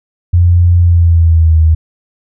sine tone with pitch glide, 87.4 to 79.68 Hz, F2 to D#2, +2 to +42 cents, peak -4 dBFS, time 0.33-1.75 s, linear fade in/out 10 ms, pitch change -160 cents, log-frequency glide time 0.79-1.58 s, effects none

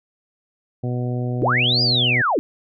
harmonic tone, 123.47 Hz, B2, in tune, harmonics 1 / 2 / 3 / 4 / 5 / 6, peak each -22 / -28 / -32 / -34 / -36 / -38 dBFS, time 0.83-2.22 s, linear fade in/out 10 ms
sine linear two-way sweep, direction up then down, 233.1 to 4978 to 233.1 Hz, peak -16 dBFS, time 1.42-2.39 s, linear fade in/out 0 ms, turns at 1.82 s
effects none

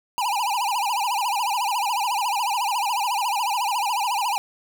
square tone with vibrato, 890 Hz, A5, 20 cents sharp, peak -22 dBFS, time 0.18-4.38 s, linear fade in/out 0 ms, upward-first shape sine, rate 14 Hz, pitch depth 210 cents each way, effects none

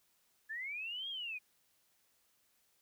sine linear two-way sweep, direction up then down, 1699 to 3300 to 2406 Hz, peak -39 dBFS, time 0.49-1.39 s, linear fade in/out 20 ms, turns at 1.09 s, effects white hiss -74 dBFS RMS until 2.81 s

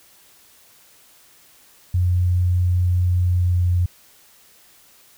sine tone with pitch glide, 89.5 to 88.68 Hz, F2 to F2, +43 to +27 cents, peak -15 dBFS, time 1.94-3.86 s, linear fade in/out 5 ms, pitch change -16 cents, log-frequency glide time 3.27-3.67 s, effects white hiss -52 dBFS RMS until 5.17 s

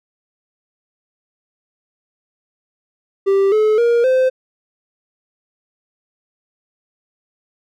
triangle tone with pitch steps, 392 / 430 / 471.6 / 517.2 Hz, G4 / A4 / A#4 / C5, 0 / -40 / +20 / -20 cents, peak -9 dBFS, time 3.26-4.3 s, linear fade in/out 20 ms, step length 260 ms, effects none

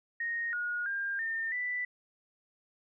sine tone with pitch steps, 1862 / 1443 / 1602 / 1812 / 1980 Hz, A#6 / F#6 / G6 / A#6 / B6, -2 / -44 / +37 / -50 / +4 cents, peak -31 dBFS, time 0.2-1.85 s, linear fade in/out 5 ms, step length 330 ms, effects none

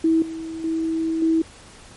sine tone with level steps, 324.2 Hz, E4, 29 cents flat, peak -14 / -28 / -20 / -15 dBFS, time 0.04-1.42 s, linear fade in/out 5 ms, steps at 0.22 / 0.64 / 1.22 s, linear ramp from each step 2 ms, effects pink hiss -45 dBFS RMS until 1.96 s + MP3 48 kbps

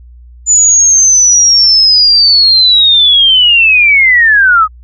sine linear sweep, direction down, 7040 to 1230 Hz, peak -3 dBFS, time 0.46-4.68 s, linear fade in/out 50 ms, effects added 60 Hz sine -32 dBFS peak until 4.83 s

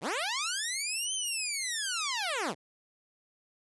10% pulse linear two-way sweep, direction up then down, 111.1 to 3136 to 111.1 Hz, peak -22 dBFS, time 0.01-2.55 s, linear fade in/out 50 ms, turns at 1.14 s, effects resampled to 24000 Hz

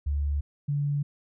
sine tone pair in turn, 72 / 144 Hz, D2 / D3, -34 / -34 cents, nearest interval octave, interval 1200 cents, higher second, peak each -24 dBFS, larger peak neither, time 0.06-0.41 / 0.68-1.03 s, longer neither, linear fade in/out 10 ms, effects none

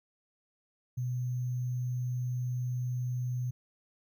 sine tone with sample-and-hold, 124.1 Hz, B2, 9 cents sharp, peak -30 dBFS, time 0.97-3.51 s, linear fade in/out 10 ms, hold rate 6300 Hz, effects none

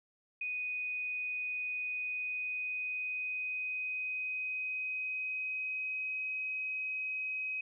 sine tone with pitch glide, 2489 to 2530 Hz, D#7 to D#7, 0 to +28 cents, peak -34 dBFS, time 0.41-7.61 s, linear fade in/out 5 ms, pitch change +28 cents, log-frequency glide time 1.85-6.23 s, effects none

